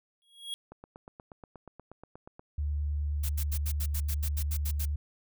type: tone with exponential growth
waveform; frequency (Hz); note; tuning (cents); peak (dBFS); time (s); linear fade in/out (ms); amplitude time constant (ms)
square; 3307; G#7; -8; -32; 0.22-0.54; 0; 69
type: click train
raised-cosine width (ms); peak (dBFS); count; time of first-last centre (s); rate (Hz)
1; -32; 15; 0.72-2.395; 8.36
type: tone with vibrato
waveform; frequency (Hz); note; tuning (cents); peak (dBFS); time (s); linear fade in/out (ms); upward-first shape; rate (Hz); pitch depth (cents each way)
sine; 73.42; D2; 0; -28; 2.58-4.96; 5; triangle; 9.5; 11
type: noise bursts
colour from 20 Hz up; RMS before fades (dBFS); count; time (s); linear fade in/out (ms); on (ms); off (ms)
blue; -37; 12; 3.23-4.856; 10; 64; 78
effects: none